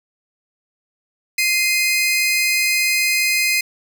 sawtooth tone pair together, 2089 / 2495 Hz, C7 / D#7, -3 / +4 cents, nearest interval minor third, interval 307 cents, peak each -15 dBFS, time 1.38-3.61 s, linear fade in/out 5 ms, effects none

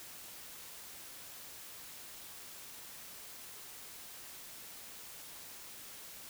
silence, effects white hiss -50 dBFS RMS until 6.29 s

